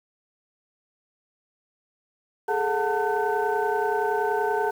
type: tone cluster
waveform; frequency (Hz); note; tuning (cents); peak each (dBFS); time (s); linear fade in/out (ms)
sine; 413.6 / 444.1 / 731 / 896 / 1515; G#4 / A4 / F#5 / A5 / F#6; -7 / +16 / -21 / +31 / +40; -26 / -28 / -29 / -26 / -31; 2.48-4.71; 10
effects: tanh soft clip ceiling -13 dBFS + 8-bit